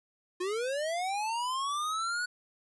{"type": "linear sweep", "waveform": "square", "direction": "up", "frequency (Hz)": [349.2, 1480], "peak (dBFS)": -31, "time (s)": [0.4, 2.26], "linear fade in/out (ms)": 10, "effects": ["resampled to 24000 Hz", "12-bit"]}